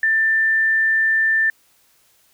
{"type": "tone", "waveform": "sine", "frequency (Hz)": 1780, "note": "A6", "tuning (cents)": 20, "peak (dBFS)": -14, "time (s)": [0.03, 1.5], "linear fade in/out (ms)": 2, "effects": ["white hiss -58 dBFS RMS until 2.33 s"]}